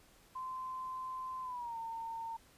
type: tone with pitch glide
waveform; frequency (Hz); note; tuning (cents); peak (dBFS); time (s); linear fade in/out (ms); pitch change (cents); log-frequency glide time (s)
sine; 1034 to 910.6; C6 to A#5; -21 to -41; -39; 0.35-2.37; 10; -220; 1.42-1.77
effects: pink hiss -64 dBFS RMS until 2.57 s + resampled to 32000 Hz